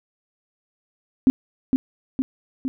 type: tone with echo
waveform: sine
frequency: 261.6 Hz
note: C4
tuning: in tune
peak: -10 dBFS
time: 1.27-1.3 s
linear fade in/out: 0 ms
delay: 460 ms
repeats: 3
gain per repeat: -4 dB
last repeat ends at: 2.68 s
effects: none